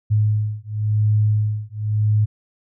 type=beating tone pair; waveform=sine; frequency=105.9 / 106.84 Hz; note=G#2 / G#2; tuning=+34 / +50 cents; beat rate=0.94 Hz; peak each=-19 dBFS; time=0.1-2.26 s; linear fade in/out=20 ms; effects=none